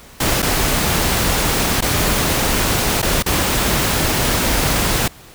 pink noise with dropouts, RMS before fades -17 dBFS, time 0.2-5.08 s, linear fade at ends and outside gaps 5 ms, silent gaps 0.421-0.426 / 1.808-1.822 / 3.018-3.026 / 3.225-3.261 s, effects pink hiss -42 dBFS RMS until 5.34 s

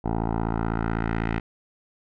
10% pulse tone with low-pass filter sweep, 56 Hz, A1, 31 cents sharp, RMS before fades -26 dBFS, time 0.04-1.4 s, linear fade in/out 10 ms, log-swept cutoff 780 to 2200 Hz, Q 1.9, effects none

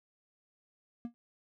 triangle tone with exponential decay, 236.6 Hz, A#3, 26 cents sharp, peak -30 dBFS, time 1.05-1.14 s, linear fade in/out 0 ms, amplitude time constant 18 ms, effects none

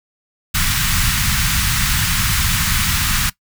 pink band-stop noise, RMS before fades -17 dBFS, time 0.54-3.3 s, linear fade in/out 10 ms, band 180 to 1200 Hz, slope 24 dB/octave, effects noise-tail reverb RT60 0.1 s tail -19 dB re dry

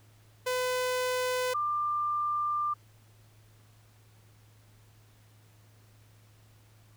sawtooth / sine tone pair in turn, 504 / 1190.8 Hz, B4 / D6, +35 / +24 cents, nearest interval octave + minor third, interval 1489 cents, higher second, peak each -24 / -27 dBFS, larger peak first, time 0.46-1.54 / 1.54-2.74 s, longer second, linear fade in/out 10 ms, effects added 107 Hz sine -57 dBFS peak until 6.96 s + pink hiss -64 dBFS RMS until 6.96 s

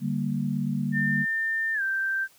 sine chord, G minor, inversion second, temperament equal, 146.83 / 196 / 233.1 Hz, D3 / G3 / Bb3, 0 / 0 / 0 cents, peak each -29 dBFS, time 0-1.26 s, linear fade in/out 50 ms
sine tone with pitch glide, 1800 to 1567 Hz, A6 to G6, +39 to -1 cents, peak -24 dBFS, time 0.92-2.28 s, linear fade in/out 50 ms, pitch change -240 cents, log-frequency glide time 1.74-1.82 s
effects white hiss -58 dBFS RMS until 2.38 s

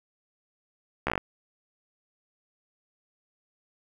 slowing click train, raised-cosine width 0.5 ms, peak -11 dBFS, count 7, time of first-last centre 1.07-1.178 s, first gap 14 ms, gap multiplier 1.1, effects 7-bit

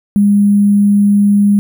sine tone with sample-and-hold, 203.2 Hz, G#3, 38 cents flat, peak -6 dBFS, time 0.16-1.59 s, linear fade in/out 0 ms, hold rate 11025 Hz, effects none

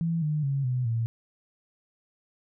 sine tone with pitch steps, 166.2 / 151.53 / 138.15 / 125.96 / 114.84 Hz, E3 / D#3 / C#3 / B2 / A#2, +15 / -45 / -6 / +35 / -25 cents, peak -24 dBFS, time 0.01-1.06 s, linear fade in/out 0 ms, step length 210 ms, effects none

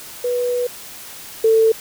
sine tone pair in turn, 490.1 / 445.7 Hz, B4 / A4, -13 / +22 cents, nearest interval major second, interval 165 cents, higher first, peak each -17 / -10 dBFS, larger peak second, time 0.24-0.67 / 1.44-1.72 s, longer first, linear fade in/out 5 ms, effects white hiss -36 dBFS RMS until 1.8 s

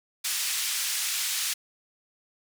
white band-pass noise, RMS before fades -29 dBFS, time 0.24-1.54 s, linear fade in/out 10 ms, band 2000 to 9800 Hz, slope 12 dB/octave, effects none

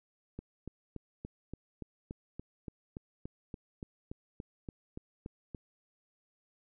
click train, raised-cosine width 3 ms, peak -28 dBFS, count 19, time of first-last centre 0.39-5.548 s, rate 3.49 Hz, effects none

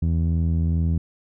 sawtooth tone with low-pass filter, 82.41 Hz, E2, in tune, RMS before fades -21 dBFS, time 0.02-0.98 s, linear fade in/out 5 ms, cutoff 180 Hz, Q 1.3, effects none

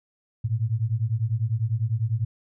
sine beating tone pair, 107.2 / 117.2 Hz, A2 / A#2, -45 / +10 cents, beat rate 10 Hz, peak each -25 dBFS, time 0.44-2.25 s, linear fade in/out 10 ms, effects none

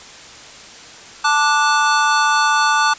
square chord, D major, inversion second, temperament equal with one note detuned, 880 / 1174.7 / 1468.1 Hz, A5 / D6 / F#6, 0 / 0 / -14 cents, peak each -18 dBFS, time 1.24-2.94 s, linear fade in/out 10 ms, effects white hiss -38 dBFS RMS until 2.98 s + resampled to 16000 Hz

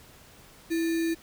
sine tone with sample-and-hold, 329.6 Hz, E4, in tune, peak -24 dBFS, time 0.7-1.15 s, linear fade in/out 20 ms, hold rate 2100 Hz, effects pink hiss -53 dBFS RMS until 1.22 s

